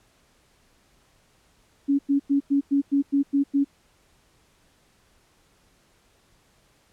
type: tone bursts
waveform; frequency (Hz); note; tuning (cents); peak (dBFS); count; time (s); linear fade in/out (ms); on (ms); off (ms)
sine; 280; C#4; +18; -17; 9; 1.88-3.646; 20; 110; 97
effects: pink hiss -62 dBFS RMS until 6.92 s + low-pass 11000 Hz 12 dB/octave